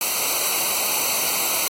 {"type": "noise with comb filter", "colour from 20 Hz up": "white", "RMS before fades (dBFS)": -22, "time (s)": [0.01, 1.68], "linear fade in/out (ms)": 2, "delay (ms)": 0.58, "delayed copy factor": -1, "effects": ["AAC 48 kbps"]}